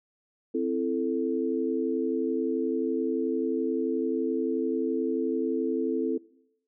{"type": "chord", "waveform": "sine", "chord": "A minor", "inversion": "first", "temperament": "equal with one note detuned", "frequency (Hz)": [261.6, 333.1, 440], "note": ["C4", "E4", "A4"], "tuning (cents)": [0, 18, 0], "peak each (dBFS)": -29, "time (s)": [0.54, 6.18], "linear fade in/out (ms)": 10, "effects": ["noise-tail reverb RT60 0.8 s tail -22 dB re dry"]}